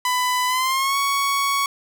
sawtooth tone with pitch glide, 999 to 1114.9 Hz, B5 to C#6, +20 to +10 cents, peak -15 dBFS, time 0.05-1.66 s, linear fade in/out 2 ms, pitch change +190 cents, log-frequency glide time 0.47-0.97 s, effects none

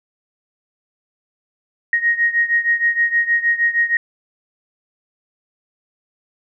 sine beating tone pair, 1871 / 1877.4 Hz, A#6 / A#6, +6 / +12 cents, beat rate 6.4 Hz, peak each -16 / -19 dBFS, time 1.93-3.97 s, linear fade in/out 2 ms, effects none

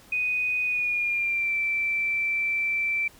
sine tone with pitch glide, 2489 to 2336 Hz, D#7 to D7, 0 to -10 cents, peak -23 dBFS, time 0.12-3.08 s, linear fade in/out 5 ms, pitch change -110 cents, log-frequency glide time 0.64-1.55 s, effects pink hiss -53 dBFS RMS until 3.19 s

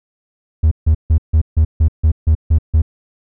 triangle tone bursts, 78.6 Hz, D#2, 18 cents sharp, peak -5 dBFS, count 10, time 0.63-2.82 s, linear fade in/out 10 ms, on 84 ms, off 150 ms, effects tanh soft clip ceiling -2 dBFS

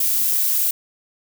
violet noise, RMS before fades -19 dBFS, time 0-0.71 s, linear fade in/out 5 ms, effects none

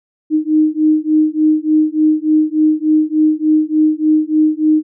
sine beating tone pair, 307.6 / 311 Hz, D#4 / D#4, -20 / -1 cents, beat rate 3.4 Hz, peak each -13 dBFS, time 0.3-4.83 s, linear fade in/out 50 ms, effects none

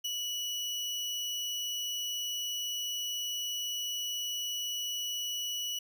30% pulse tone with ADSR envelope, 2941 Hz, F#7, 11 cents flat, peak -28 dBFS, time 0.04-5.79 s, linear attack 11 ms, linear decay 25 ms, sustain -2 dB, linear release 5 ms, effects none

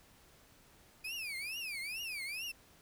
35% pulse tone with vibrato, 2453 Hz, D#7, 25 cents flat, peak -37 dBFS, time 1.04-2.52 s, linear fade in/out 10 ms, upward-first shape triangle, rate 2.3 Hz, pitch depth 290 cents each way, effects pink hiss -63 dBFS RMS until 2.81 s

